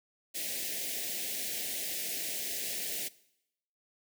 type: band-stop noise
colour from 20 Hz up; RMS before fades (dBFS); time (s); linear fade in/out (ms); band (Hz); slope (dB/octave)
white; -36; 0.34-3.09; 20; 720 to 1800; 48
effects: noise-tail reverb RT60 0.8 s tail -20 dB re dry + high-pass 200 Hz 12 dB/octave